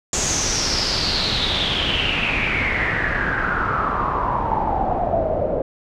pink noise with low-pass filter sweep, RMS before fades -21 dBFS, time 0.13-5.62 s, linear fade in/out 2 ms, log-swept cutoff 7000 to 550 Hz, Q 7.3, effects none

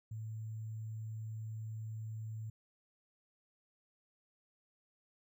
sine tone with sample-and-hold, 110 Hz, A2, in tune, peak -40 dBFS, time 0.11-2.5 s, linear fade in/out 5 ms, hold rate 7350 Hz, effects none

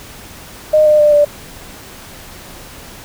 sine tone with pitch steps, 614 / 604.8 / 595.8 / 587 Hz, D#5 / D#5 / D5 / D5, -23 / -49 / +25 / -1 cents, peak -6 dBFS, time 0.73-1.25 s, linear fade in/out 10 ms, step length 130 ms, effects pink hiss -35 dBFS RMS until 3.04 s

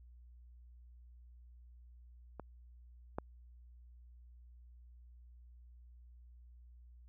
clicks, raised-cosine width 1 ms, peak -30 / -23 dBFS, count 2, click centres 2.397 / 3.185 s, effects added 60 Hz sine -55 dBFS peak until 7.08 s

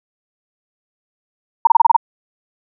sine tone bursts, 925 Hz, A#5, 14 cents flat, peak -4 dBFS, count 7, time 1.65-1.965 s, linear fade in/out 5 ms, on 21 ms, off 28 ms, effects none

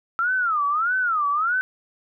sine tone with vibrato, 1318.5 Hz, E6, in tune, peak -19 dBFS, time 0.19-1.61 s, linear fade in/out 0 ms, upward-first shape sine, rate 1.6 Hz, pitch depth 250 cents each way, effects none

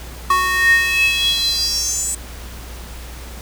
square tone with high-pass filter sweep, 369.2 Hz, F#4, 4 cents flat, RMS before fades -17 dBFS, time 0.3-2.15 s, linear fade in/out 5 ms, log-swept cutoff 1200 to 8200 Hz, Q 8.8, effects added 60 Hz sine -32 dBFS peak until 3.41 s + pink hiss -37 dBFS RMS until 3.41 s

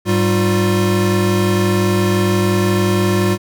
square tone cluster, 102.7 / 194.2 / 353.9 Hz, G#2 / G3 / F4, -19 / -16 / +23 cents, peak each -18 dBFS, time 0.05-3.38 s, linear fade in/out 50 ms, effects none

